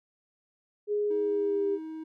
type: tone with pitch glide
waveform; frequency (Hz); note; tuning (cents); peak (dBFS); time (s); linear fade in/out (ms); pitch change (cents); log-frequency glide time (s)
sine; 415.3 to 399.5; G#4 to G4; 0 to +33; -25; 0.87-1.79; 50; -67; 1.18-1.67
type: tone with vibrato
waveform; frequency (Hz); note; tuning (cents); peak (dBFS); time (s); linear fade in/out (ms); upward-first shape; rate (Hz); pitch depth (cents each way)
triangle; 317.1; D#4; +33; -34; 1.1-2.04; 10; triangle; 19; 8
effects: none